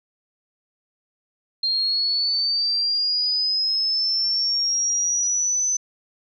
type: linear sweep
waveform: sine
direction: up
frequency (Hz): 4186 to 6090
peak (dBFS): -19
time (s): 1.63-5.77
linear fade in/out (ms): 5
effects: none